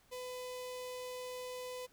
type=tone with notch filter; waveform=sawtooth; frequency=502 Hz; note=B4; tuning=28 cents sharp; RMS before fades=-44 dBFS; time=0.11-1.87 s; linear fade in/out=20 ms; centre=1500 Hz; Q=1.7; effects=pink hiss -68 dBFS RMS until 1.92 s